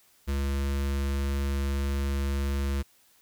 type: tone with notch filter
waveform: square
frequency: 69.3 Hz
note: C#2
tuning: in tune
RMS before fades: -28 dBFS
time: 0.27-2.83 s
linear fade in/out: 20 ms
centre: 730 Hz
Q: 2
effects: white hiss -62 dBFS RMS until 3.21 s